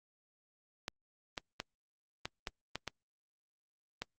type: clicks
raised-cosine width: 0.2 ms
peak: -19 dBFS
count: 8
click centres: 0.881 / 1.378 / 1.601 / 2.255 / 2.472 / 2.756 / 2.877 / 4.02 s
effects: Opus 48 kbps